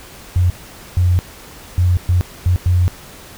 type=tone bursts at uneven times; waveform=sine; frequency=89.4 Hz; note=F2; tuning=41 cents sharp; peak=-10 dBFS; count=6; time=0.36-0.5 / 0.97-1.19 / 1.78-1.97 / 2.09-2.21 / 2.46-2.56 / 2.66-2.88 s; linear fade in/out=0 ms; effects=pink hiss -38 dBFS RMS until 3.37 s